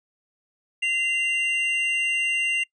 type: tone pair together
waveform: triangle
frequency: 2060 / 2775 Hz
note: C7 / F7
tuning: -28 / -12 cents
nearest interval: perfect fourth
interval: 516 cents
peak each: -26 / -20 dBFS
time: 0.82-2.64 s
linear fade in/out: 10 ms
effects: noise-tail reverb RT60 0.1 s tail -25 dB re dry + resampled to 22050 Hz